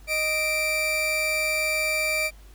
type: tone pair together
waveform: 40% pulse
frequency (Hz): 622.3 / 2346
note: D#5 / D7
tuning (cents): 0 / -2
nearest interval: octave + major seventh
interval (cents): 2298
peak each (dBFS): -28 / -23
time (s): 0.07-2.31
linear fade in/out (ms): 50
effects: added 50 Hz sine -45 dBFS peak until 2.54 s + pink hiss -56 dBFS RMS until 2.54 s